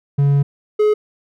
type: tone pair in turn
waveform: triangle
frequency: 141.3 / 423.4 Hz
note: C#3 / G#4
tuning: +34 / +33 cents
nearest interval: octave + perfect fifth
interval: 1899 cents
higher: second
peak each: -9 dBFS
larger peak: neither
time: 0.18-0.43 / 0.79-0.94 s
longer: first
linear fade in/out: 10 ms
effects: none